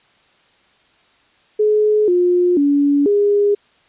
sine tone with pitch steps, 424.6 / 355.8 / 285.3 / 408.9 Hz, G#4 / F4 / C#4 / G#4, +38 / +32 / +50 / -27 cents, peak -11 dBFS, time 1.59-3.55 s, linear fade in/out 10 ms, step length 490 ms, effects white hiss -55 dBFS RMS until 3.88 s + resampled to 8000 Hz

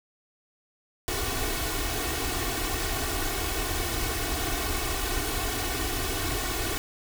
pink noise with comb filter, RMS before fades -29 dBFS, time 1.08-6.78 s, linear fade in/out 0 ms, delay 2.7 ms, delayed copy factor +1, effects none

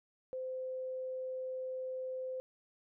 sine tone, 516 Hz, C5, 24 cents flat, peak -37 dBFS, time 0.33-2.4 s, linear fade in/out 0 ms, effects none

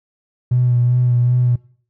triangle tone with vibrato, 122.9 Hz, B2, 8 cents flat, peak -8 dBFS, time 0.51-1.56 s, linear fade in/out 10 ms, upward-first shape sine, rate 2.6 Hz, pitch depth 24 cents each way, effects noise-tail reverb RT60 0.5 s tail -25 dB re dry + tanh soft clip ceiling -9 dBFS

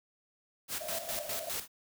white noise with tremolo, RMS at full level -36 dBFS, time 0.68-1.68 s, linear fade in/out 50 ms, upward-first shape square, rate 4.9 Hz, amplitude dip 65%
pink band-pass noise, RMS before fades -43 dBFS, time 0.8-1.5 s, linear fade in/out 10 ms, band 600 to 680 Hz, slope 96 dB/octave
effects none

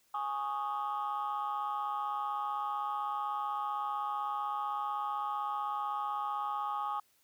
sine chord, Ab suspended fourth, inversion none, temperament equal, 830.6 / 1108.7 / 1244.5 Hz, Ab5 / Db6 / Eb6, 0 / 0 / 0 cents, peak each -35 / -37 / -36 dBFS, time 0.14-7 s, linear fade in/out 5 ms, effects tanh soft clip ceiling -27 dBFS + white hiss -70 dBFS RMS until 7.23 s

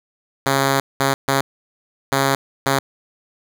5% pulse tone bursts at uneven times, 136.7 Hz, C#3, 24 cents flat, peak -4 dBFS, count 5, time 0.46-0.8 / 1-1.14 / 1.28-1.41 / 2.12-2.35 / 2.66-2.79 s, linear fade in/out 2 ms, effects none

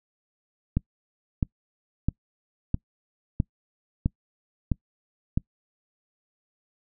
click train, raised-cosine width 5 ms, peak -10 dBFS, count 8, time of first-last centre 0.77-5.375 s, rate 1.52 Hz, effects noise-tail reverb RT60 0.1 s tail -26 dB re dry

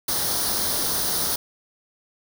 white noise with comb filter, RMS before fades -24 dBFS, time 0.08-1.36 s, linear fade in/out 5 ms, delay 0.2 ms, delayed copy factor +0.7, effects none

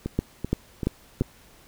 two click trains, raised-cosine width 3 ms, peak -15 / -9 dBFS, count 4 / 4, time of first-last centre 0.06-1.218 / 0.19-1.21 s, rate 2.59 / 2.94 Hz, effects pink hiss -54 dBFS RMS until 1.67 s

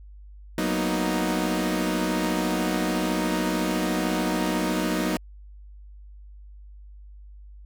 sawtooth chord, B major seventh, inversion second, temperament equal, 185 / 233.1 / 246.9 / 311.1 Hz, F#3 / A#3 / B3 / D#4, 0 / 0 / 0 / 0 cents, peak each -24 / -27 / -27 / -23 dBFS, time 0.58-5.17 s, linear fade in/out 2 ms, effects added 50 Hz sine -42 dBFS peak until 7.65 s

